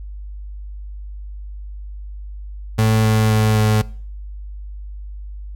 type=tone with pitch steps; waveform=35% pulse; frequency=110 / 109.24 / 108.49 / 107.74 Hz; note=A2 / A2 / A2 / A2; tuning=0 / -12 / -24 / -36 cents; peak=-11 dBFS; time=2.78-3.82 s; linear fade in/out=10 ms; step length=260 ms; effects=noise-tail reverb RT60 0.5 s tail -22 dB re dry + added 50 Hz sine -29 dBFS peak until 5.55 s